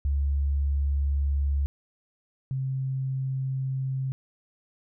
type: tone pair in turn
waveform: sine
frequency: 70.3 / 132.71 Hz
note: C#2 / C3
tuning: +25 / +25 cents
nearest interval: major seventh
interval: 1100 cents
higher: second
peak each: -22 / -26 dBFS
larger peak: first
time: 0.05-1.66 / 2.51-4.12 s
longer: neither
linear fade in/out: 0 ms
effects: none